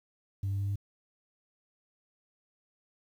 sine tone with pitch steps, 98 / 98.74 / 99.48 / 100.23 Hz, G2 / G2 / G2 / G2, 0 / +13 / +26 / +39 cents, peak -27 dBFS, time 0.43-0.758 s, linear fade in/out 5 ms, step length 82 ms, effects tanh soft clip ceiling -27 dBFS + 10-bit

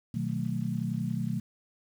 sine chord, B dominant seventh, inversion none, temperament just, 123.47 / 154.34 / 185.21 / 222.2 Hz, B2 / D#3 / F#3 / A3, 0 / -14 / +2 / +17 cents, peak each -34 dBFS, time 0.14-1.4 s, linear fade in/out 5 ms, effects 9-bit

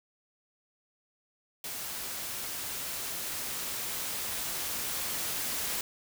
white noise with level ramp, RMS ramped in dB -38 to -33 dBFS, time 1.64-5.81 s, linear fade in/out 2 ms, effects none

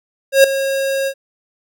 square tone with ADSR envelope, 543 Hz, C#5, 36 cents flat, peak -4 dBFS, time 0.32-1.14 s, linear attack 120 ms, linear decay 4 ms, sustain -13 dB, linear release 69 ms, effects none

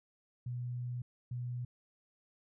sine tone bursts at uneven times, 122.8 Hz, B2, 9 cents flat, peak -36 dBFS, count 2, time 0.46-1.02 / 1.31-1.65 s, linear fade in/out 5 ms, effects none

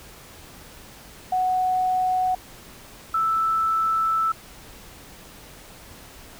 sine tone pair in turn, 740 / 1318.5 Hz, F#5 / E6, 0 / 0 cents, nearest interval minor seventh, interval 1000 cents, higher second, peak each -19 dBFS, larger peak neither, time 1.32-2.35 / 3.14-4.32 s, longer second, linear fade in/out 5 ms, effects pink hiss -45 dBFS RMS until 6.39 s

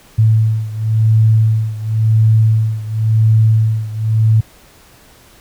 sine beating tone pair, 110 / 110.94 Hz, A2 / A2, 0 / +15 cents, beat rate 0.94 Hz, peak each -11 / -14 dBFS, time 0.18-4.41 s, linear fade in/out 10 ms, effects pink hiss -45 dBFS RMS until 5.4 s

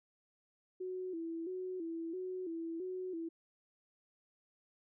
sine tone with vibrato, 349.2 Hz, F4, in tune, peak -38 dBFS, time 0.8-3.29 s, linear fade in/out 10 ms, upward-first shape square, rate 1.5 Hz, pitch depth 97 cents each way, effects none

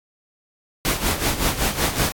pink noise with tremolo, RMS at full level -19 dBFS, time 0.85-2.12 s, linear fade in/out 0 ms, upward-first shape sine, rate 5.3 Hz, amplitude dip 70%, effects AAC 64 kbps

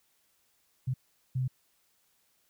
sine tone bursts at uneven times, 128.8 Hz, C3, 27 cents flat, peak -27 dBFS, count 2, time 0.87-0.94 / 1.35-1.48 s, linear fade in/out 10 ms, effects white hiss -71 dBFS RMS until 2.49 s

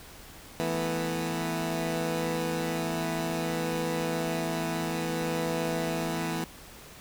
15% pulse chord, E suspended fourth, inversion none, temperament equal, 164.81 / 220 / 246.9 Hz, E3 / A3 / B3, 0 / 0 / 0 cents, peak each -24 / -30 / -28 dBFS, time 0.6-6.44 s, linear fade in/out 0 ms, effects pink hiss -48 dBFS RMS until 7 s

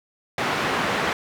white band-pass noise, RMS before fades -24 dBFS, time 0.38-1.13 s, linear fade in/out 2 ms, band 110 to 1800 Hz, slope 12 dB/octave, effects none

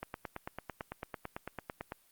click train, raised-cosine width 0.5 ms, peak -23 dBFS, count 18, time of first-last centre 0.03-1.921 s, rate 8.99 Hz, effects white hiss -67 dBFS RMS until 2.11 s + Opus 32 kbps

